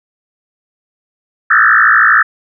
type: tone with frequency modulation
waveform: sine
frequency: 1544 Hz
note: G6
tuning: 27 cents flat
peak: -5 dBFS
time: 1.5-2.23 s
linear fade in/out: 10 ms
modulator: 56.4 Hz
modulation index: 5
effects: none